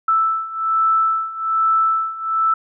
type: beating tone pair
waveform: sine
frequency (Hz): 1318.5 / 1319.7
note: E6 / E6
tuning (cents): 0 / +2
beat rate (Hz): 1.2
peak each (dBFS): -20 / -17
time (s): 0.08-2.54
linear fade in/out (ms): 5
effects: none